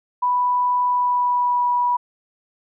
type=tone with pitch glide; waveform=sine; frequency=987.8 to 975.9 Hz; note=B5 to B5; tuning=0 to -21 cents; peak=-16 dBFS; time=0.22-1.97 s; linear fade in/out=10 ms; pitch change=-21 cents; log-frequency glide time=0.86-1.67 s; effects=none